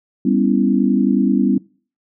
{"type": "chord", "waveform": "sine", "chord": "C# half-diminished seventh", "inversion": "second", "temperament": "equal with one note detuned", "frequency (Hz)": [198.05, 246.9, 277.2, 329.6], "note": ["G3", "B3", "C#4", "E4"], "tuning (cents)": [18, 0, 0, 0], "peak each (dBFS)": [-17, -17, -18, -22], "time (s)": [0.25, 1.58], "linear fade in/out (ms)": 5, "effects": ["noise-tail reverb RT60 0.4 s tail -22 dB re dry"]}